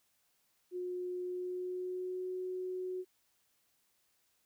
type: tone with pitch glide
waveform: sine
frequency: 360.7 to 368.3 Hz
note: F#4 to F#4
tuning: -44 to -8 cents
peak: -36 dBFS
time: 0.71-3.05 s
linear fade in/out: 50 ms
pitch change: +36 cents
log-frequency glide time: 1.22-2.28 s
effects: white hiss -75 dBFS RMS until 4.45 s